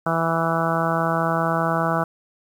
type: harmonic tone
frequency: 164.81 Hz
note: E3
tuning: in tune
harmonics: 1 / 2 / 3 / 4 / 5 / 6 / 7 / 8 / 9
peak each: -25 / -30 / -30 / -25 / -28 / -30 / -28 / -27 / -30 dBFS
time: 0.06-2.04 s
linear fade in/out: 5 ms
effects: 8-bit